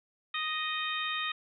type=harmonic tone with a mistuned harmonic; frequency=622.3 Hz; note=D#5; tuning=in tune; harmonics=2 / 3 / 4 / 5 / 6; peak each=-36 / -37 / -37 / -40 / -37 dBFS; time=0.34-1.32 s; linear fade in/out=5 ms; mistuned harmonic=6; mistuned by=-19 cents; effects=none